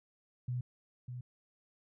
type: tone with echo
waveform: sine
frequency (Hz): 124.1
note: B2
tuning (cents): +9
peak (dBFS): -33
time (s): 0.48-0.61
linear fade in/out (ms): 5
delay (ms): 600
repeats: 1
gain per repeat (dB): -7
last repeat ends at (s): 1.21
effects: none